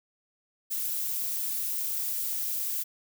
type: noise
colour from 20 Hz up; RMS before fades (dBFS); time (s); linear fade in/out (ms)
violet; -31; 0.7-2.84; 20
effects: none